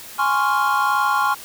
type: chord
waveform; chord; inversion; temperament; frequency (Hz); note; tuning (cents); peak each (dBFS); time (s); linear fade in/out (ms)
triangle; Db major seventh; second; equal; 830.6 / 1046.5 / 1108.7 / 1396.9; Ab5 / C6 / Db6 / F6; 0 / 0 / 0 / 0; -20; 0.18-1.35; 20
effects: white hiss -38 dBFS RMS until 1.44 s